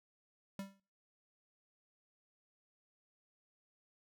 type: tone with exponential decay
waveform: square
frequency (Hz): 196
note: G3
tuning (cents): 0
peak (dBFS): -39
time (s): 0.59-0.8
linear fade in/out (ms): 2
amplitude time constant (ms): 45
effects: noise-tail reverb RT60 0.4 s tail -25 dB re dry